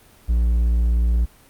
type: tone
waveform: triangle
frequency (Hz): 58.27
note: A#1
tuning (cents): 0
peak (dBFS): -13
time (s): 0.28-1.26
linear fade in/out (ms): 20
effects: pink hiss -51 dBFS RMS until 1.49 s + Opus 32 kbps